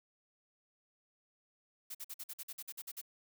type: noise bursts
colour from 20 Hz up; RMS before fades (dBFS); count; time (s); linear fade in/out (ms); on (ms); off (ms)
blue; -44; 12; 1.9-3.015; 10; 48; 49
effects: none